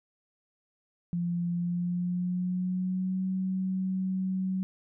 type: tone with pitch glide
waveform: sine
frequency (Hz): 173.3 to 187.9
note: F3 to F#3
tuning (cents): -13 to +27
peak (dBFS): -27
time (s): 1.13-4.63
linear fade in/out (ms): 0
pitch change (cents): +140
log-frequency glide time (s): 1.53-3.24
effects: none